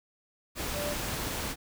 sine tone in noise, 587.3 Hz, D5, in tune, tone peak -33 dBFS, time 0.72-0.96 s, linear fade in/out 50 ms, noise pink, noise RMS -34 dBFS, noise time 0.55-1.56 s, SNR -2 dB, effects none

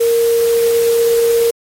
sine tone in noise, 465.1 Hz, A#4, 4 cents flat, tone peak -10 dBFS, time 0-1.51 s, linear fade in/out 10 ms, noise white, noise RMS -26 dBFS, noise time 0-1.51 s, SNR +13 dB, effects AAC 48 kbps

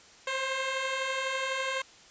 10% pulse beating tone pair, 520 / 532 Hz, C5 / C5, -11 / +29 cents, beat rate 12 Hz, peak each -28 / -22 dBFS, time 0.27-1.82 s, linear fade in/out 5 ms, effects white hiss -54 dBFS RMS until 2.1 s + resampled to 16000 Hz

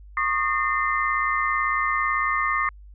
sine tone cluster, 1102 / 1220 / 1816 / 2072 Hz, C#6 / D#6 / A#6 / C7, -11 / -34 / -46 / -17 cents, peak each -26 / -25 / -27 / -27 dBFS, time 0.17-2.69 s, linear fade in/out 2 ms, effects added 50 Hz sine -42 dBFS peak until 2.94 s

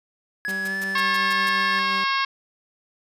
triangle tone with pitch glide, 1680 to 1740.2 Hz, G#6 to A6, +19 to -20 cents, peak -23 dBFS, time 0.45-1.79 s, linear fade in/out 0 ms, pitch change +61 cents, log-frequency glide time 0.64-0.76 s
sawtooth tone with tremolo, 193.6 Hz, G3, 21 cents flat, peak -28 dBFS, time 0.48-2.04 s, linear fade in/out 2 ms, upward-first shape sine, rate 5.6 Hz, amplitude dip 25%
white noise bursts, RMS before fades -36 dBFS, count 7, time 0.49-1.491 s, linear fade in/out 0 ms, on 23 ms, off 140 ms
harmonic tone, 543 Hz, C#5, 36 cents flat, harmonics 2 / 3 / 4 / 5 / 6 / 7 / 8 / 9 / 10, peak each -23 / -27 / -29 / -31 / -33 / -34 / -35 / -36 / -37 dBFS, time 0.95-2.25 s, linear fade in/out 5 ms
effects resampled to 32000 Hz

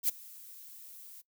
violet noise with ADSR envelope, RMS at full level -26 dBFS, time 0.03-1.22 s, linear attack 57 ms, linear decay 12 ms, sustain -24 dB, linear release 18 ms, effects noise-tail reverb RT60 0.1 s tail -20 dB re dry

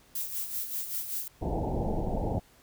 violet noise with tremolo, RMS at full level -32 dBFS, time 0.15-1.28 s, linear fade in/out 2 ms, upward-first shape sine, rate 5.2 Hz, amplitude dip 60%
pink low-pass noise, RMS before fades -30 dBFS, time 1.41-2.4 s, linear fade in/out 20 ms, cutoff 880 Hz, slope 96 dB/octave
effects pink hiss -60 dBFS RMS until 2.62 s

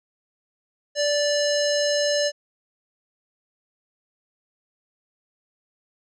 square tone with low-pass filter, 584 Hz, D5, 10 cents flat, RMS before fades -22 dBFS, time 0.95-2.32 s, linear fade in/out 50 ms, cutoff 5800 Hz, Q 6.1, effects none

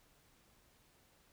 silence, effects pink hiss -69 dBFS RMS until 1.32 s

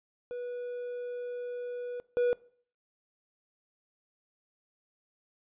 triangle tone pair in turn, 488.7 / 486.9 Hz, B4 / B4, -18 / -25 cents, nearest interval unison, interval 7 cents, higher first, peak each -33 / -22 dBFS, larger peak second, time 0.31-2 / 2.17-2.33 s, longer first, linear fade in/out 0 ms, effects noise-tail reverb RT60 0.5 s tail -21 dB re dry + resampled to 8000 Hz

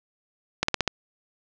slowing click train, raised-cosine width 0.2 ms, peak -4 dBFS, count 5, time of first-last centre 0.63-0.877 s, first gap 54 ms, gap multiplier 1.09, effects low-pass 7000 Hz 12 dB/octave

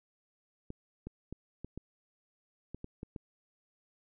clicks, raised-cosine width 3 ms, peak -28 dBFS, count 9, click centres 0.704 / 1.07 / 1.326 / 1.646 / 1.776 / 2.746 / 2.844 / 3.031 / 3.162 s, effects none

